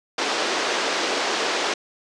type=band-pass noise; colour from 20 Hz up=pink; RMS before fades=-24 dBFS; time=0.18-1.74 s; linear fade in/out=5 ms; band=330 to 6100 Hz; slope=24 dB/octave; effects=resampled to 22050 Hz